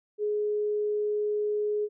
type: tone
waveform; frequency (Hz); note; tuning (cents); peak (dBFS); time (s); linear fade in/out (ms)
sine; 419.1; G#4; +16; -25; 0.18-1.89; 50
effects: none